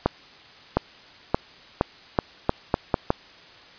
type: accelerating click train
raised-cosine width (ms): 1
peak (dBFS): -4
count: 9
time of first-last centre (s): 0.06-3.104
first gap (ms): 710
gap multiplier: 0.81
effects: white hiss -48 dBFS RMS until 3.78 s + resampled to 11025 Hz